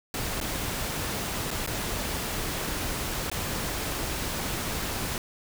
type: noise with dropouts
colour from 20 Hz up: pink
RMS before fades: -31 dBFS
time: 0.14-5.18 s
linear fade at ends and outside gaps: 1 ms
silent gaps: 0.402-0.412 / 1.506-1.512 / 1.664-1.674 / 3.3-3.315 s
effects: none